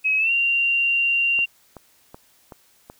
sine tone with pitch glide, 2553 to 2768 Hz, D#7 to F7, +44 to -16 cents, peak -17 dBFS, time 0.04-1.46 s, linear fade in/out 20 ms, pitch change +140 cents, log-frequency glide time 0.18-0.32 s
click train, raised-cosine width 1 ms, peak -24 dBFS, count 5, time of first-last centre 1.39-2.899 s, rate 2.65 Hz
effects white hiss -58 dBFS RMS until 2.99 s

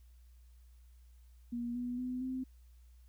sine tone with pitch steps, 238.5 / 245.1 / 251.8 / 258.7 Hz, A#3 / B3 / B3 / C4, +40 / -13 / +34 / -19 cents, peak -35 dBFS, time 1.52-2.44 s, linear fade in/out 10 ms, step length 230 ms, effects added 60 Hz sine -56 dBFS peak until 3.08 s + white hiss -75 dBFS RMS until 3.08 s

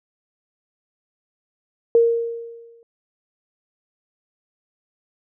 sine tone with exponential decay, 464.6 Hz, A#4, 6 cents flat, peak -9 dBFS, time 1.95-2.83 s, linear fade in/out 1 ms, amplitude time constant 190 ms, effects none

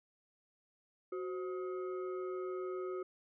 sine tone with frequency modulation, 370 Hz, F#4, in tune, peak -37 dBFS, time 1.12-3.03 s, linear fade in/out 5 ms, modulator 893 Hz, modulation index 0.61, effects none

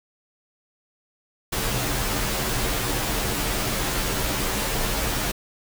pink noise with comb filter, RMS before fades -25 dBFS, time 1.52-5.32 s, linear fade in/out 10 ms, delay 12 ms, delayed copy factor -0.85, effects none

